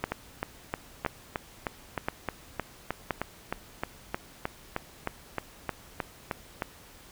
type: two click trains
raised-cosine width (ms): 0.5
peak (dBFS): -12 / -14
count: 4 / 22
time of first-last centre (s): 0.04-3.107 / 0.12-6.622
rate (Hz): 0.978 / 3.23
effects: pink hiss -52 dBFS RMS until 7.11 s